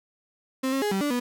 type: tone with pitch steps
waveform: 35% pulse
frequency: 262.8 / 269.6 / 416.3 / 193.7 / 291.5 / 245 Hz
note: C4 / C#4 / G#4 / G3 / D4 / B3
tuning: +8 / -48 / +4 / -20 / -13 / -14 cents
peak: -22 dBFS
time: 0.63-1.2 s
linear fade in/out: 10 ms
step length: 95 ms
effects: none